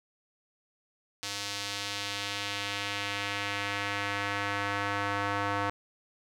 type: tone with band-pass filter sweep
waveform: square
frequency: 101 Hz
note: G#2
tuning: 48 cents flat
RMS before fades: -33 dBFS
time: 1.23-5.7 s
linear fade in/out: 0 ms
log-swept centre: 4900 to 1200 Hz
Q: 1.2
effects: none